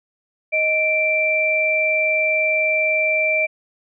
sine tone pair together, 625.2 / 2349 Hz, D#5 / D7, +8 / 0 cents, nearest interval octave + major seventh, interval 2292 cents, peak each -21 / -17 dBFS, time 0.52-3.47 s, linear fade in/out 20 ms, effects none

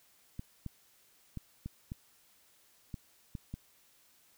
clicks, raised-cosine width 5 ms, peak -27 dBFS, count 8, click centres 0.394 / 0.663 / 1.373 / 1.66 / 1.919 / 2.942 / 3.352 / 3.54 s, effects white hiss -66 dBFS RMS until 4.37 s

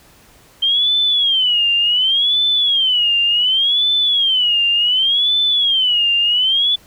sine tone with vibrato, 3136 Hz, G7, in tune, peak -12 dBFS, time 0.62-6.76 s, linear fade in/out 10 ms, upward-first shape sine, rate 0.68 Hz, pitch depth 200 cents each way, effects pink hiss -48 dBFS RMS until 6.86 s

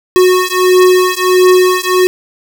square beating tone pair, 366.2 / 367.7 Hz, F#4 / F#4, -18 / -11 cents, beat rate 1.5 Hz, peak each -10 dBFS, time 0.16-2.07 s, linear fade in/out 0 ms, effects none

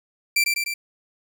sawtooth tone with echo, 2349 Hz, D7, in tune, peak -13 dBFS, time 0.36-0.44 s, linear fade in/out 5 ms, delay 100 ms, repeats 3, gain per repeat -3 dB, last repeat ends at 0.74 s, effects none

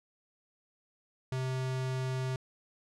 square tone, 130 Hz, C3, 11 cents flat, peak -32 dBFS, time 1.32-2.36 s, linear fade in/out 2 ms, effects low-pass 8000 Hz 12 dB/octave

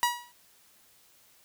sawtooth tone with exponential decay, 964 Hz, B5, 42 cents flat, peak -16 dBFS, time 0.03-0.32 s, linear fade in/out 0 ms, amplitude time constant 63 ms, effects white hiss -61 dBFS RMS until 1.44 s

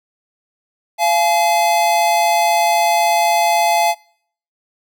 square tone pair together, 688 / 851.8 Hz, F5 / G#5, -26 / +44 cents, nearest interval major third, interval 370 cents, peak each -16 dBFS, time 0.98-3.95 s, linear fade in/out 50 ms, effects noise-tail reverb RT60 0.6 s tail -25 dB re dry

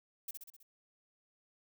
violet noise with echo, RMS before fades -41 dBFS, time 0.28-0.31 s, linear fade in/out 5 ms, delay 64 ms, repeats 5, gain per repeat -4 dB, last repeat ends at 0.63 s, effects none

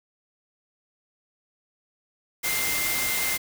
sine tone in noise, 2093 Hz, C7, in tune, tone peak -29 dBFS, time 2.43-3.38 s, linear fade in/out 20 ms, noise white, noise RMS -27 dBFS, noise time 2.43-3.38 s, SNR -5 dB, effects none

